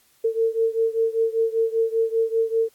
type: beating tone pair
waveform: sine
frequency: 450.3 / 455.4 Hz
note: A4 / A#4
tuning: +40 / -40 cents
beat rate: 5.1 Hz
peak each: -21 / -23 dBFS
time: 0.24-2.69 s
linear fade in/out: 10 ms
effects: white hiss -60 dBFS RMS until 2.74 s + AAC 64 kbps